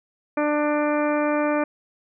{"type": "harmonic tone", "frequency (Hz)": 297.1, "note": "D4", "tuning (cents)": 20, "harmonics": [1, 2, 3, 4, 5, 6, 7, 8], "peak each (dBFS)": [-23, -23, -30, -30, -33, -36, -40, -35], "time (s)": [0.37, 1.64], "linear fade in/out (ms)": 5, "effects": []}